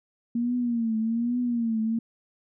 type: tone with vibrato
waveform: sine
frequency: 233 Hz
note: A#3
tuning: 1 cent flat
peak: -23 dBFS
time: 0.35-1.99 s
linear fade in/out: 5 ms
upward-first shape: triangle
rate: 1.2 Hz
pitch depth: 110 cents each way
effects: none